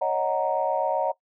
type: chord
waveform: sine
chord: D# minor seventh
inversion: third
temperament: equal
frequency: 554.4 / 622.3 / 740 / 932.3 Hz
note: C#5 / D#5 / F#5 / A#5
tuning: 0 / 0 / 0 / 0 cents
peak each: -27 dBFS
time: 0.01-1.12 s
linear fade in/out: 10 ms
effects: noise-tail reverb RT60 0.1 s tail -19 dB re dry + tanh soft clip ceiling -11 dBFS